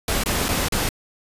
pink noise with dropouts, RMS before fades -22 dBFS, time 0.08-0.89 s, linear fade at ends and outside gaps 2 ms, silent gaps 0.237-0.259 / 0.484-0.488 / 0.685-0.722 s, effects resampled to 32000 Hz

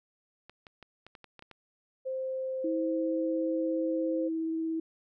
clicks, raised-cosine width 0.3 ms, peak -32 dBFS, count 9, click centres 0.496 / 0.668 / 0.827 / 1.066 / 1.152 / 1.243 / 1.393 / 1.424 / 1.513 s
sine tone with pitch glide, 523.3 to 519.7 Hz, C5 to C5, 0 to -12 cents, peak -31 dBFS, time 2.05-4.29 s, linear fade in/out 20 ms, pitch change -12 cents, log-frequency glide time 2.43-3.24 s
sine tone with vibrato, 323.7 Hz, E4, 31 cents flat, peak -29 dBFS, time 2.64-4.8 s, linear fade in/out 5 ms, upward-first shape triangle, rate 17 Hz, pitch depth 10 cents each way
effects none

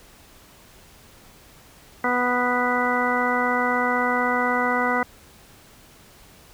harmonic tone, 246.9 Hz, B3, in tune, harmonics 1 / 2 / 3 / 4 / 5 / 6 / 8, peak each -27 / -27 / -27 / -27 / -27 / -27 / -27 dBFS, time 2.04-5.03 s, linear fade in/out 2 ms, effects pink hiss -50 dBFS RMS until 6.53 s

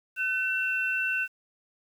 sine tone pair together, 1515 / 2699 Hz, F#6 / E7, +40 / +40 cents, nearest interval minor seventh, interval 1000 cents, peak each -28 dBFS, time 0.16-1.28 s, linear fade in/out 50 ms, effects 9-bit

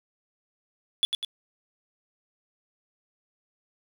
triangle tone with echo, 3441 Hz, A7, 39 cents flat, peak -17 dBFS, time 1.03-1.05 s, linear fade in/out 0 ms, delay 99 ms, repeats 2, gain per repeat -5 dB, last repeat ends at 1.248 s, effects none

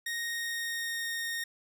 sawtooth tone with pitch glide, 1864.7 to 1850.8 Hz, A#6 to A#6, 0 to -13 cents, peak -29 dBFS, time 0.06-1.44 s, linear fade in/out 5 ms, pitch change -13 cents, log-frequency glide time 0.2-1.08 s, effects none

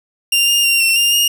sawtooth tone with pitch steps, 2788 / 2815 / 2768 / 2712 / 2800 / 2842 Hz, F7 / F7 / F7 / E7 / F7 / F7, -4 / +13 / -16 / +49 / +4 / +30 cents, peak -8 dBFS, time 0.32-1.28 s, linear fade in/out 5 ms, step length 160 ms, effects none

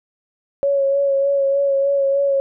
sine tone with vibrato, 554.4 Hz, C#5, in tune, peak -14 dBFS, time 0.63-2.4 s, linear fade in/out 0 ms, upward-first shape sine, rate 3.3 Hz, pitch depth 23 cents each way, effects none

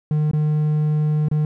triangle tone with dropouts, 151.9 Hz, D#3, 41 cents flat, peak -14 dBFS, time 0.11-1.45 s, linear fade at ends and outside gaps 2 ms, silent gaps 0.313-0.333 / 1.285-1.313 s, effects none

